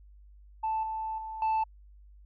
sine tone with level steps, 880 Hz, A5, in tune, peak -26 / -31 / -36 / -22 dBFS, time 0.63-1.64 s, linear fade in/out 10 ms, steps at 0.83 / 1.18 / 1.42 s, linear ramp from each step 2 ms, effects tanh soft clip ceiling -24 dBFS + added 50 Hz sine -51 dBFS peak until 2.25 s

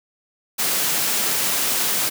white high-pass noise, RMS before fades -21 dBFS, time 0.58-2.1 s, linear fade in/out 20 ms, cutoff 130 Hz, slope 24 dB/octave, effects none

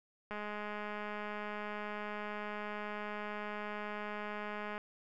click train, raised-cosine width 0.5 ms, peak -27 dBFS, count 935, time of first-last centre 0.31-4.779 s, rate 209 Hz, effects none

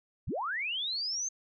sine linear sweep, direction up, 32 to 6390 Hz, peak -31 dBFS, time 0.27-1.29 s, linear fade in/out 10 ms, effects none

